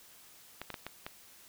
clicks, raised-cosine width 0.3 ms, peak -23 dBFS, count 5, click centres 0.616 / 0.703 / 0.742 / 0.866 / 1.065 s, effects white hiss -57 dBFS RMS until 1.48 s

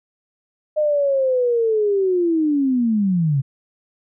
sine linear sweep, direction down, 615 to 130 Hz, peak -15 dBFS, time 0.76-3.42 s, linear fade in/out 20 ms, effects none

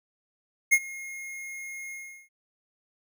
square tone with ADSR envelope, 2148 Hz, C7, 45 cents sharp, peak -15 dBFS, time 0.71-2.29 s, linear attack 21 ms, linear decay 55 ms, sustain -22 dB, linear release 370 ms, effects none

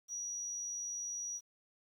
sine tone, 5800 Hz, F#8, 35 cents flat, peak -38 dBFS, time 0.08-1.41 s, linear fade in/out 50 ms, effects 11-bit

